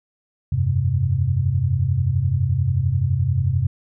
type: chord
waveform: sine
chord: F suspended second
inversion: none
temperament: equal with one note detuned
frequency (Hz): 86.5 / 98 / 130.81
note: F2 / G2 / C3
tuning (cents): -16 / 0 / 0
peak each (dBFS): -23 / -21 / -20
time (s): 0.52-3.67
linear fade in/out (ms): 5
effects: none